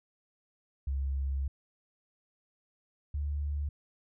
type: tone pair in turn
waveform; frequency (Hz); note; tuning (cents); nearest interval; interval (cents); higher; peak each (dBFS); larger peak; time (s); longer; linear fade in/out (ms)
sine; 68.1 / 72.68; C#2 / D2; -30 / -17; minor second; 113; second; -29 / -30; first; 0.87-1.48 / 3.14-3.69; first; 5
effects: none